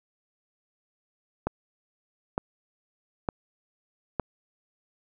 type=click train; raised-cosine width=1 ms; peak=-12 dBFS; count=4; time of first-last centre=1.47-4.197 s; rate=1.1 Hz; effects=none